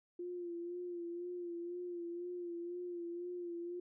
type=tone with vibrato; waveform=sine; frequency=348.8 Hz; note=F4; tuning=2 cents flat; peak=-40 dBFS; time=0.19-3.8 s; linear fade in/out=5 ms; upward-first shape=sine; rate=2 Hz; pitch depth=38 cents each way; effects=none